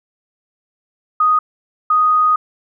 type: tone bursts at uneven times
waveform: sine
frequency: 1244.5 Hz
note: D#6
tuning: in tune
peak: -10 dBFS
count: 2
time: 1.2-1.39 / 1.9-2.36 s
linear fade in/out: 5 ms
effects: none